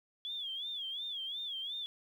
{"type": "tone with vibrato", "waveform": "sine", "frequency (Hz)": 3370, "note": "G#7", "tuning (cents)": 25, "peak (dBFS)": -37, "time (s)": [0.25, 1.86], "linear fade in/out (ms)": 0, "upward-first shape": "sine", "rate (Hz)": 2.8, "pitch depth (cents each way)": 130, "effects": ["11-bit"]}